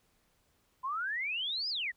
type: exponential two-way sweep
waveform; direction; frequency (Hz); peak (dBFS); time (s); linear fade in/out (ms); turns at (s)
sine; up then down; 1004 to 5150 to 1790; -32; 0.83-1.92; 20; 1.69
effects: pink hiss -72 dBFS RMS until 1.96 s